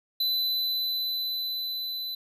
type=tone with level ramp; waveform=square; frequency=4008 Hz; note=B7; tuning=25 cents sharp; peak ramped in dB=-24 to -32 dBFS; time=0.2-2.15 s; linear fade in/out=5 ms; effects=none